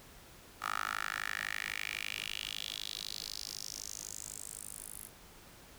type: tone with high-pass filter sweep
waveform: 10% pulse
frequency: 51.91 Hz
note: G#1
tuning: in tune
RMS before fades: -41 dBFS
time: 0.6-5.1 s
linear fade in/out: 50 ms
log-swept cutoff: 1200 to 11000 Hz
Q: 3.8
effects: pink hiss -56 dBFS RMS until 5.78 s